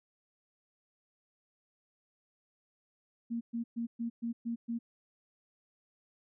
sine tone bursts, 233.1 Hz, A#3, in tune, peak -32 dBFS, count 7, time 3.3-4.79 s, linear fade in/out 20 ms, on 110 ms, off 120 ms, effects none

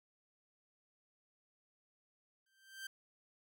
sawtooth tone with exponential growth, 1567 Hz, G6, 1 cent flat, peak -38 dBFS, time 2.46-2.87 s, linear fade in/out 5 ms, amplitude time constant 89 ms, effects none

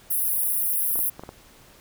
pink high-pass noise, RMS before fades -24 dBFS, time 0.1-1.1 s, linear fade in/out 10 ms, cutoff 10000 Hz, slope 96 dB/octave
clicks, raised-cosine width 1 ms, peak -23 dBFS, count 5, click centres 0.957 / 0.991 / 1.195 / 1.236 / 1.291 s
effects pink hiss -52 dBFS RMS until 1.8 s

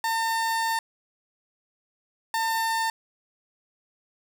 30% pulse tone pair in turn, 905 / 901.6 Hz, A5 / A5, +48 / +42 cents, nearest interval unison, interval 6 cents, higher first, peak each -21 dBFS, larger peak neither, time 0.04-0.79 / 2.34-2.9 s, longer first, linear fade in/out 2 ms, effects none

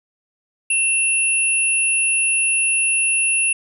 sine tone pair together, 2700 / 10180 Hz, E7 / D#9, +41 / +39 cents, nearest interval octave + major seventh, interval 2298 cents, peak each -18 dBFS, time 0.7-3.53 s, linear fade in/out 5 ms, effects none

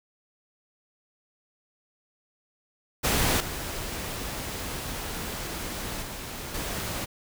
pink noise with level steps, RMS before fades -24 / -34 / -37 / -32 dBFS, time 3.03-7.06 s, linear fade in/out 20 ms, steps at 3.4 / 6.02 / 6.54 s, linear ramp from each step 5 ms, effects none

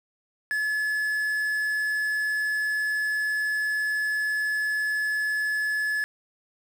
triangle tone with quantisation, 1714 Hz, A6, 46 cents flat, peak -22 dBFS, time 0.51-6.04 s, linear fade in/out 0 ms, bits 7, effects none

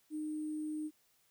sine tone with sample-and-hold, 306.4 Hz, D#4, 27 cents flat, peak -36 dBFS, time 0.1-0.91 s, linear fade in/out 50 ms, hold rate 8820 Hz, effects white hiss -72 dBFS RMS until 1.3 s

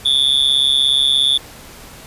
triangle tone with amplitude modulation, 3493 Hz, A7, 13 cents flat, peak -6 dBFS, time 0.05-1.38 s, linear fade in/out 10 ms, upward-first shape sine, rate 137 Hz, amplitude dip 100%, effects pink hiss -38 dBFS RMS until 2.06 s + resampled to 32000 Hz

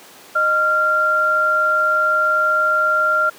sine tone pair together, 617.9 / 1384 Hz, D#5 / F6, -12 / -16 cents, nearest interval octave + major second, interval 1396 cents, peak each -22 / -14 dBFS, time 0.35-3.3 s, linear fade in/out 10 ms, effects pink hiss -42 dBFS RMS until 3.38 s + high-pass 300 Hz 12 dB/octave

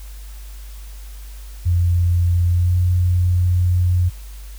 sine tone with pitch glide, 87.31 to 89.4 Hz, F2 to F2, 0 to +41 cents, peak -13 dBFS, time 1.65-4.1 s, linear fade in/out 20 ms, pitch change +41 cents, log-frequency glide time 2.53-2.73 s, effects added 50 Hz sine -32 dBFS peak until 4.58 s + white hiss -46 dBFS RMS until 4.58 s

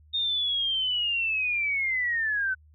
sine linear sweep, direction down, 3692 to 1500 Hz, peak -24 dBFS, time 0.13-2.55 s, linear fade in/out 20 ms, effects added 76 Hz sine -53 dBFS peak until 2.74 s

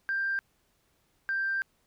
sine tone pair in turn, 1583 / 1576.2 Hz, G6 / G6, +17 / +9 cents, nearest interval unison, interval 8 cents, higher first, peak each -26 dBFS, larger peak neither, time 0.09-0.39 / 1.29-1.62 s, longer second, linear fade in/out 0 ms, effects tanh soft clip ceiling -22 dBFS + pink hiss -71 dBFS RMS until 1.86 s

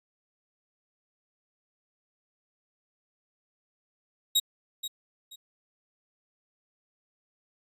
sawtooth tone with echo, 3800 Hz, A#7, 33 cents sharp, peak -17 dBFS, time 4.35-4.4 s, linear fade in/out 10 ms, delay 480 ms, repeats 2, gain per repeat -12 dB, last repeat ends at 5.36 s, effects resampled to 32000 Hz

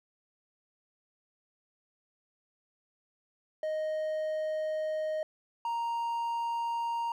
triangle tone pair in turn, 622.3 / 932.4 Hz, D#5 / A#5, 0 / 0 cents, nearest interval perfect fifth, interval 700 cents, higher second, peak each -28 dBFS, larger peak neither, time 3.63-5.23 / 5.65-7.12 s, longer first, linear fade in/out 2 ms, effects none

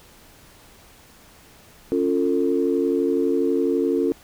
sine chord, Db augmented, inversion none, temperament equal with one note detuned, 277.2 / 349.2 / 448.2 Hz, Db4 / F4 / A4, 0 / 0 / +32 cents, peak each -22 dBFS, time 1.92-4.12 s, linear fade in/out 0 ms, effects tanh soft clip ceiling -8 dBFS + pink hiss -50 dBFS RMS until 4.23 s

